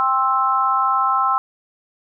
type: harmonic tone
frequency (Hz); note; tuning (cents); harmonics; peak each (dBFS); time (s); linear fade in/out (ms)
263.3; C4; +11; 3 / 4 / 5; -22 / -19 / -18; 0-1.38; 0
effects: none